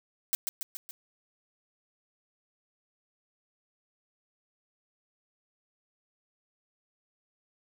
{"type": "noise with echo", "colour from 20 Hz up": "blue", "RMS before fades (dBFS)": -27, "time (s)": [0.33, 0.35], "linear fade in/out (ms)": 0, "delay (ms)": 140, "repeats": 4, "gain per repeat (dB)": -4, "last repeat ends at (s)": 0.91, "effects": []}